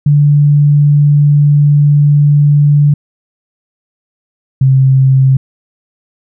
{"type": "tone pair in turn", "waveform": "sine", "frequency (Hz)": [145.9, 133.27], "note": ["D3", "C3"], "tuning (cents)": [-11, 32], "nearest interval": "major second", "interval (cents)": 157, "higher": "first", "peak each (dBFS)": -4, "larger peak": "neither", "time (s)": [[0.06, 2.94], [4.61, 5.37]], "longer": "first", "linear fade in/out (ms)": 5, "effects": []}